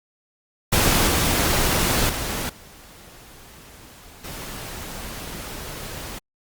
pink noise with level steps, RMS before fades -18 / -20 / -27 / -45 / -34 dBFS, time 0.72-6.19 s, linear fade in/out 10 ms, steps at 1.07 / 2.09 / 2.49 / 4.24 s, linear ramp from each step 5 ms, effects Opus 48 kbps

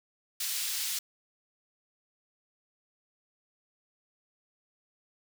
pink high-pass noise, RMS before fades -33 dBFS, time 0.4-0.99 s, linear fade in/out 5 ms, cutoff 3600 Hz, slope 12 dB/octave, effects none

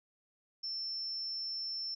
sine tone, 5360 Hz, E8, 28 cents sharp, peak -36 dBFS, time 0.63-1.95 s, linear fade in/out 10 ms, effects none

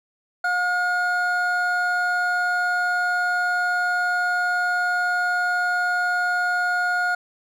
triangle tone pair together, 717.8 / 1434 Hz, F5 / F6, +47 / +45 cents, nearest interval octave, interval 1198 cents, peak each -23 / -19 dBFS, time 0.44-7.15 s, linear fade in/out 5 ms, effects none

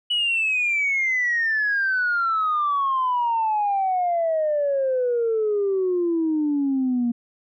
sine exponential sweep, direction down, 2960 to 234.5 Hz, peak -18 dBFS, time 0.1-7.12 s, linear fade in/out 10 ms, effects tanh soft clip ceiling -15 dBFS

